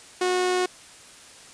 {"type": "tone with amplitude modulation", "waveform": "sawtooth", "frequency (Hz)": 364.5, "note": "F#4", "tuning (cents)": -26, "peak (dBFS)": -16, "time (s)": [0.21, 0.66], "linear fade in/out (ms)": 5, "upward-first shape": "sine", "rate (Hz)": 110, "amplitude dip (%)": 25, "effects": ["white hiss -47 dBFS RMS until 1.53 s", "resampled to 22050 Hz"]}